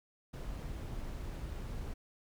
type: noise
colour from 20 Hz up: brown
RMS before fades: -41 dBFS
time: 0.33-1.94 s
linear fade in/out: 10 ms
effects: none